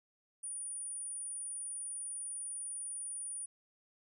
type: tone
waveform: sine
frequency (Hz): 9460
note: D9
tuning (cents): +12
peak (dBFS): -39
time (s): 0.43-3.46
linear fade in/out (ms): 10
effects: none